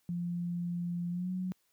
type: tone with pitch glide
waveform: sine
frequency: 173.8 to 184.13 Hz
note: F3 to F#3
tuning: -8 to -8 cents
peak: -32 dBFS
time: 0.09-1.52 s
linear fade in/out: 0 ms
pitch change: +100 cents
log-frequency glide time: 1.1-1.31 s
effects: white hiss -74 dBFS RMS until 1.72 s + high-pass 60 Hz 12 dB/octave